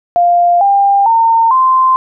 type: tone with pitch steps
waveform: sine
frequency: 698.5 / 797.7 / 911.1 / 1040.5 Hz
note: F5 / G5 / A#5 / C6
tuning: 0 / +30 / -40 / -10 cents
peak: -6 dBFS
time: 0.16-1.96 s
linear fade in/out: 0 ms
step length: 450 ms
effects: none